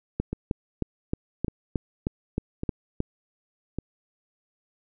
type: two click trains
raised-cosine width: 3 ms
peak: -16 / -12 dBFS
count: 4 / 10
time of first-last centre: 0.33-3.786 / 0.2-3.004 s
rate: 0.868 / 3.21 Hz
effects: none